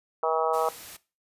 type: harmonic tone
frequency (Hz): 160.4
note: E3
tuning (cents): -47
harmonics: 3 / 4 / 5 / 6 / 7 / 8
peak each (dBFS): -28 / -29 / -30 / -31 / -31 / -32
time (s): 0.23-0.69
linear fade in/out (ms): 2
type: noise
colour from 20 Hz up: white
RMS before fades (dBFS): -43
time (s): 0.53-0.97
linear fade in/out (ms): 10
effects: noise-tail reverb RT60 0.3 s tail -18 dB re dry + resampled to 32000 Hz